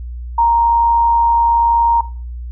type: tone with amplitude modulation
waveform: sine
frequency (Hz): 932.3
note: A#5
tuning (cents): 0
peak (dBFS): -8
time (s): 0.38-2.01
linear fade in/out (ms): 5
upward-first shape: sine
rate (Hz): 101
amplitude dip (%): 25
effects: noise-tail reverb RT60 0.4 s tail -17 dB re dry + added 60 Hz sine -24 dBFS peak until 2.51 s